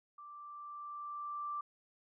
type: tone with level ramp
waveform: sine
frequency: 1174.7 Hz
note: D6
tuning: in tune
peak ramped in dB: -49 to -36 dBFS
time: 0.18-1.61 s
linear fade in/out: 5 ms
effects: none